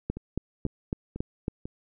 two click trains, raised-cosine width 3 ms, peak -23 / -15 dBFS, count 4 / 6, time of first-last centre 0.17-1.655 / 0.1-1.481 s, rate 2.02 / 3.62 Hz, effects none

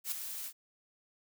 blue noise with ADSR envelope, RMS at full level -33 dBFS, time 0.04-0.53 s, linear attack 78 ms, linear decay 4 ms, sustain -8 dB, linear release 65 ms, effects none

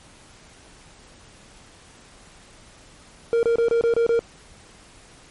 triangle tone bursts, 465.2 Hz, A#4, 4 cents flat, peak -14 dBFS, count 7, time 3.33-4.192 s, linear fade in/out 0 ms, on 100 ms, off 27 ms, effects pink hiss -49 dBFS RMS until 5.3 s + MP3 48 kbps

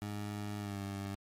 20% pulse tone with pitch glide, 103.5 to 99.11 Hz, G#2 to G2, -5 to +20 cents, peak -33 dBFS, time 0.02-1.15 s, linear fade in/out 0 ms, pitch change -75 cents, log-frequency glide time 0.59-0.78 s, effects MP3 64 kbps

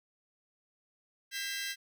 20% pulse tone cluster, 1602 / 1942 / 2030 / 2670 Hz, G6 / B6 / B6 / E7, +37 / -30 / +47 / +22 cents, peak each -34 / -39 / -35 / -38 dBFS, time 1.31-1.76 s, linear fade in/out 50 ms, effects none

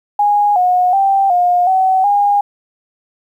sine tone with pitch steps, 824 / 725 / 784 / 712 / 756 / 814 Hz, G#5 / F#5 / G5 / F5 / F#5 / G#5, -14 / -35 / 0 / +33 / +37 / -35 cents, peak -9 dBFS, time 0.19-2.41 s, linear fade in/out 5 ms, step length 370 ms, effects 8-bit

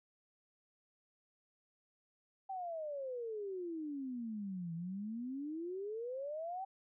sine exponential two-way sweep, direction down then up, 784 to 163.2 to 784 Hz, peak -39 dBFS, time 2.49-6.65 s, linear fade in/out 10 ms, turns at 4.74 s, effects none

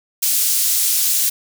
pink high-pass noise, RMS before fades -17 dBFS, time 0.22-1.3 s, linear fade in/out 10 ms, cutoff 6800 Hz, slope 12 dB/octave, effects none

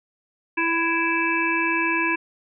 harmonic tone with a mistuned harmonic, 332 Hz, E4, 12 cents sharp, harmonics 1 / 3 / 5 / 7 / 8, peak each -26 / -26 / -26 / -26 / -26 dBFS, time 0.57-2.16 s, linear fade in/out 10 ms, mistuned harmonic 8, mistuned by -19 cents, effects none

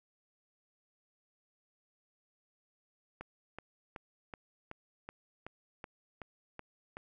click train, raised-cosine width 0.5 ms, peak -28 dBFS, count 11, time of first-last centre 3.21-6.969 s, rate 2.66 Hz, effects none

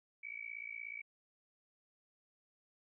sine tone with amplitude modulation, 2282 Hz, C#7, 50 cents sharp, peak -39 dBFS, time 0.23-1.02 s, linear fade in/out 10 ms, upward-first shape sine, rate 56.7 Hz, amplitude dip 95%, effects none

